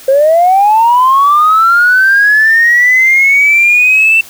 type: linear sweep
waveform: sine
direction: up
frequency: 523.3 to 2682 Hz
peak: -3 dBFS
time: 0.08-4.21 s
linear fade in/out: 5 ms
effects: tanh soft clip ceiling 0 dBFS + white hiss -34 dBFS RMS until 4.29 s